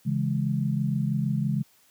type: chord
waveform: sine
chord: C# minor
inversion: none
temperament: equal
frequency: 138.59 / 164.81 / 207.7 Hz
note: C#3 / E3 / G#3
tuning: 0 / 0 / 0 cents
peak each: -26 / -29 / -28 dBFS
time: 0.05-1.63 s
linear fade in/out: 20 ms
effects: white hiss -61 dBFS RMS until 1.9 s + high-pass 60 Hz 12 dB/octave